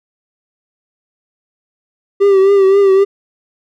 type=tone with vibrato; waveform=triangle; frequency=392 Hz; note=G4; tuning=in tune; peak=-4 dBFS; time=2.2-3.05 s; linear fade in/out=20 ms; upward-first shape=triangle; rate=3.8 Hz; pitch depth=57 cents each way; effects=none